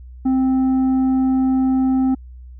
triangle tone with tanh clipping, 261.6 Hz, C4, in tune, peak -15 dBFS, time 0.25-2.15 s, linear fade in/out 10 ms, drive 10 dB, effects added 62 Hz sine -35 dBFS peak until 2.59 s

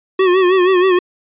square tone with vibrato, 368.8 Hz, F#4, 6 cents flat, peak -10 dBFS, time 0.19-0.99 s, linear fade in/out 5 ms, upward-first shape sine, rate 6.3 Hz, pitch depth 73 cents each way, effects resampled to 8000 Hz

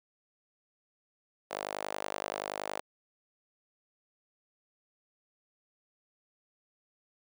sawtooth tone with high-pass filter, 50.6 Hz, G#1, 44 cents flat, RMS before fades -38 dBFS, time 1.5-2.81 s, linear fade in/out 20 ms, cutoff 610 Hz, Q 2, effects none

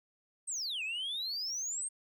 sine exponential two-way sweep, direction down then up, 8710 to 2470 to 8710 Hz, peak -32 dBFS, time 0.47-1.89 s, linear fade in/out 20 ms, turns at 0.83 s, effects tanh soft clip ceiling -33 dBFS + 12-bit

